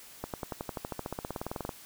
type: accelerating click train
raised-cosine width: 1 ms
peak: -20 dBFS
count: 23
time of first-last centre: 0.24-1.692 s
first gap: 98 ms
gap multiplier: 0.96
effects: white hiss -51 dBFS RMS until 1.85 s